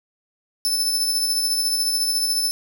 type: tone with tremolo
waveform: sawtooth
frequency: 5270 Hz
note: E8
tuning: 1 cent flat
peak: -15 dBFS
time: 0.65-2.51 s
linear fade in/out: 0 ms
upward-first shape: sine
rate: 14 Hz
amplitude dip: 35%
effects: 8-bit